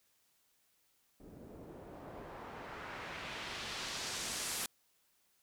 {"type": "noise with low-pass filter sweep", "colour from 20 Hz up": "white", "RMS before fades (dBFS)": -44, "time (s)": [1.2, 4.66], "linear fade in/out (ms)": 2, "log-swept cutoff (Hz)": [280, 11000], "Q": 1, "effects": ["white hiss -74 dBFS RMS until 5.42 s"]}